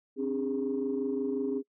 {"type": "tone cluster", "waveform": "sine", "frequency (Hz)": [265, 290.6, 408.2], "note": ["C4", "D4", "G#4"], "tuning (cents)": [22, -18, -30], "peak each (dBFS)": [-31, -35, -31], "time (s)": [0.16, 1.63], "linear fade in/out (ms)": 50, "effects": ["noise-tail reverb RT60 0.1 s tail -26 dB re dry", "tanh soft clip ceiling -21 dBFS"]}